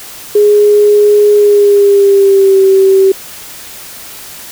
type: tone with pitch glide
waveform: sine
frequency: 415.3 to 385.3 Hz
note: G#4 to G4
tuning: 0 to -30 cents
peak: -3 dBFS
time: 0.35-3.12 s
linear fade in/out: 5 ms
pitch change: -130 cents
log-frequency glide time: 1.34-2.62 s
effects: white hiss -29 dBFS RMS until 4.51 s